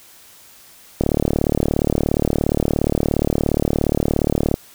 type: click train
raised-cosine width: 2 ms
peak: -3 dBFS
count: 132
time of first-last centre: 1.01-4.541 s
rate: 37.1 Hz
effects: white hiss -46 dBFS RMS until 4.74 s